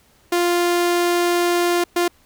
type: tone bursts at uneven times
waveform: sawtooth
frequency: 349.2 Hz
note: F4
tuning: in tune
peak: -12 dBFS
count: 2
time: 0.32-1.84 / 1.96-2.08 s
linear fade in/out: 5 ms
effects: pink hiss -56 dBFS RMS until 2.25 s